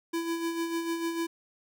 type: tone with tremolo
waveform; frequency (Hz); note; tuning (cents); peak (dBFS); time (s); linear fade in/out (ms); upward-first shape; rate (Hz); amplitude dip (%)
square; 333.6; E4; +21; -28; 0.13-1.27; 10; sine; 6.7; 50
effects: none

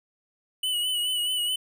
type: tone with vibrato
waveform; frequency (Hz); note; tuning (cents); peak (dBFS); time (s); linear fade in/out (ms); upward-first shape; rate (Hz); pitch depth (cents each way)
square; 2960; F#7; 0; -25; 0.63-1.56; 5; sine; 4.7; 43
effects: none

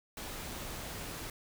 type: noise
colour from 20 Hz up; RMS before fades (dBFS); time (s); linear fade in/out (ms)
pink; -42; 0.17-1.3; 2
effects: none

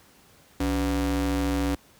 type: ring-modulated tone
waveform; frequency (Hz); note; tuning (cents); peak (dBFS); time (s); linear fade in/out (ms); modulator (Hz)
square; 110; A2; 0; -20; 0.6-1.75; 5; 173
effects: pink hiss -56 dBFS RMS until 1.99 s + high-pass 60 Hz 12 dB/octave

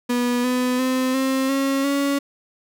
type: tone with pitch steps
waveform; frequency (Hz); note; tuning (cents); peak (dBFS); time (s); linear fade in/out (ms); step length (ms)
35% pulse; 244 / 250.9 / 257.9 / 265.2 / 272.6 / 280.3; B3 / B3 / C4 / C4 / C#4 / C#4; -21 / +28 / -25 / +23 / -29 / +19; -17; 0.09-2.19; 10; 350
effects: none

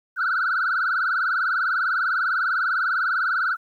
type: tone with vibrato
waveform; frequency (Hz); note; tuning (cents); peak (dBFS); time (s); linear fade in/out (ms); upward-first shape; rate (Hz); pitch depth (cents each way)
sine; 1420; F6; +28; -18; 0.16-3.57; 50; triangle; 20; 170
effects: tanh soft clip ceiling -17 dBFS + 10-bit

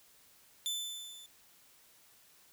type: tone with level ramp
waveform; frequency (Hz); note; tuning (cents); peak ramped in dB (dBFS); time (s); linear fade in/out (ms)
sawtooth; 3520; A7; 0; -29 to -48; 0.66-1.26; 0
effects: white hiss -63 dBFS RMS until 2.52 s

